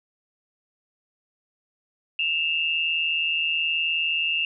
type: tone pair together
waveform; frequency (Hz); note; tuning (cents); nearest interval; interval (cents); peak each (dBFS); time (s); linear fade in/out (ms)
sine; 2645 / 2804; E7 / F7; +5 / +6; minor second; 101; -25 / -24; 2.19-4.45; 2
effects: none